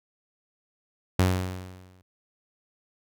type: tone with exponential decay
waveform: sawtooth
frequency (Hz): 92.2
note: F#2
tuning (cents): -6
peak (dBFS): -13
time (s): 1.19-2.02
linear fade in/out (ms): 5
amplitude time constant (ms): 180
effects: none